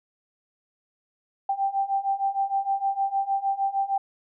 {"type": "beating tone pair", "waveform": "sine", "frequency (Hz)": [782, 788.5], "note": ["G5", "G5"], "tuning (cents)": [-4, 10], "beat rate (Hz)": 6.5, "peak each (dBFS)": [-27, -25], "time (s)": [1.49, 3.98], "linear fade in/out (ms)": 5, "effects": []}